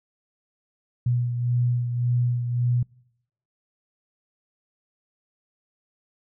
sine beating tone pair, 121.6 / 123.4 Hz, B2 / B2, -26 / -1 cents, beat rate 1.8 Hz, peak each -21 / -30 dBFS, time 1.06-2.83 s, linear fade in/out 5 ms, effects noise-tail reverb RT60 0.8 s tail -26 dB re dry

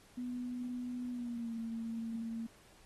sine tone with pitch glide, 246.9 to 227.7 Hz, B3 to A#3, 0 to -40 cents, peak -37 dBFS, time 0.17-2.47 s, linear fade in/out 10 ms, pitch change -140 cents, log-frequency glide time 1.1-1.55 s, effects pink hiss -63 dBFS RMS until 2.85 s + AAC 32 kbps

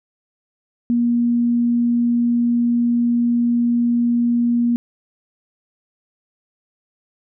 sine tone, 238 Hz, A#3, 36 cents sharp, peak -14 dBFS, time 0.9-4.76 s, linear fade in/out 0 ms, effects none

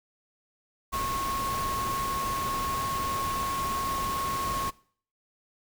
sine tone in noise, 1091 Hz, C#6, 28 cents flat, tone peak -29 dBFS, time 0.92-4.71 s, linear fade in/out 20 ms, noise pink, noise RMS -35 dBFS, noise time 0.92-4.71 s, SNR +3 dB, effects noise-tail reverb RT60 0.5 s tail -21 dB re dry

